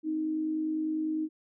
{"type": "tone pair together", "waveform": "sine", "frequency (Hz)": [262.7, 312.7], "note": ["C4", "D#4"], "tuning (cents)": [7, 9], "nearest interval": "minor third", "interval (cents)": 302, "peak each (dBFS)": [-40, -28], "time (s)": [0.03, 1.29], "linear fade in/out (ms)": 50, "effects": []}